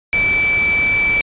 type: tone in noise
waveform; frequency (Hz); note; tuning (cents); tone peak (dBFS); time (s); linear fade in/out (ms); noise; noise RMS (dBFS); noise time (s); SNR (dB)
sine; 2315; D7; -25; -13; 0.13-1.21; 0; pink; -27; 0.13-1.21; +11
effects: resampled to 8000 Hz